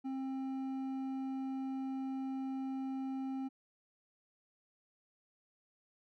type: tone with hard clipping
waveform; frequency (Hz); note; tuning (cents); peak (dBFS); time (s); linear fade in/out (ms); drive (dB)
triangle; 265.8; C4; +27; -38; 0.04-3.49; 20; 10
effects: none